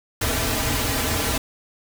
pink noise with comb filter, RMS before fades -23 dBFS, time 0.21-1.38 s, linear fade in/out 5 ms, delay 5.5 ms, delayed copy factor -0.95, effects none

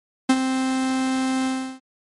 45% pulse tone with ADSR envelope, 261.6 Hz, C4, in tune, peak -11 dBFS, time 0.29-1.8 s, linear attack 8 ms, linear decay 50 ms, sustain -9 dB, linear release 350 ms, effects MP3 48 kbps

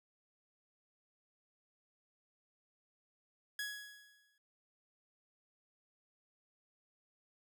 sawtooth tone with exponential decay, 1673 Hz, G#6, 12 cents sharp, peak -33 dBFS, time 3.59-4.38 s, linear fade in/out 2 ms, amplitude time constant 170 ms, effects none

